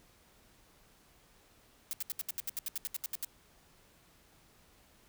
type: noise bursts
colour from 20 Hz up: blue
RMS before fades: -36 dBFS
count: 15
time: 1.91-3.247 s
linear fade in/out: 0 ms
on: 21 ms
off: 73 ms
effects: pink hiss -64 dBFS RMS until 5.08 s